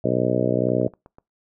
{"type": "harmonic tone", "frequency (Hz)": 61.9, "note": "B1", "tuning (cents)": 5, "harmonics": [2, 3, 4, 5, 6, 7, 8, 9, 10], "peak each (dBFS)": [-27, -27, -27, -27, -27, -27, -27, -27, -27], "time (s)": [0.04, 0.88], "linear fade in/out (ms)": 5}
{"type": "click train", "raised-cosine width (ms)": 1, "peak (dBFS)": -31, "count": 5, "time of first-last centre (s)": [0.69, 1.184], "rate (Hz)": 8.09}
{"effects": ["noise-tail reverb RT60 0.2 s tail -23 dB re dry"]}